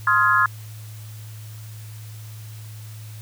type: chord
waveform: sine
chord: F minor seventh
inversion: second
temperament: just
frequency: 1047.7 / 1257.2 / 1396.9 / 1676.3 Hz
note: C6 / Eb6 / F6 / Ab6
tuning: +2 / +18 / 0 / +16 cents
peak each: -20 dBFS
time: 0.07-0.46 s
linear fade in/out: 2 ms
effects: added 108 Hz sine -35 dBFS peak until 3.21 s + white hiss -47 dBFS RMS until 3.21 s